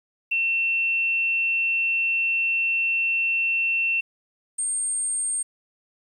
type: tone pair in turn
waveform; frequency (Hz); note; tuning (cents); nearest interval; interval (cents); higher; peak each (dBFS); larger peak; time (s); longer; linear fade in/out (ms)
sine; 2700 / 8607; E7 / C9; +41 / +48; octave + minor sixth; 2007; second; -20 / -23; first; 0.31-4.01 / 4.58-5.43; first; 10
effects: 9-bit